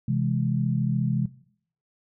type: chord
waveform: sine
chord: C augmented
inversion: none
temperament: equal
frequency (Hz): 130.81 / 164.81 / 207.7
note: C3 / E3 / G#3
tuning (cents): 0 / 0 / 0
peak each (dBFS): -24 / -28 / -27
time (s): 0.08-1.26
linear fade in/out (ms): 5
effects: noise-tail reverb RT60 0.6 s tail -18 dB re dry